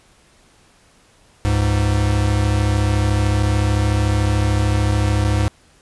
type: tone pair together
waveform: square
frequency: 70.23 / 103.83 Hz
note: C#2 / G#2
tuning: +23 / 0 cents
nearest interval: perfect fifth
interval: 677 cents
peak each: -20 / -17 dBFS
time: 1.45-5.48 s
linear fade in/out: 0 ms
effects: pink hiss -53 dBFS RMS until 5.81 s + resampled to 24000 Hz